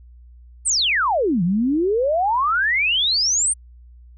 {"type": "exponential two-way sweep", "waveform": "sine", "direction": "down then up", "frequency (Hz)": [9250, 164.7, 9250], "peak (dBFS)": -16, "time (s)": [0.65, 3.54], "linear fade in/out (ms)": 20, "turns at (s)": 1.43, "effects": ["added 60 Hz sine -42 dBFS peak until 4.17 s"]}